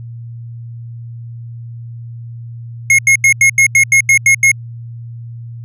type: tone bursts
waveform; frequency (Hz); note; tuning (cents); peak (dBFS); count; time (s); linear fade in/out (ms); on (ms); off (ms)
square; 2161; C#7; -45; -6; 10; 2.9-4.516; 2; 86; 84
effects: added 117 Hz sine -26 dBFS peak until 5.64 s + low-pass 12000 Hz 12 dB/octave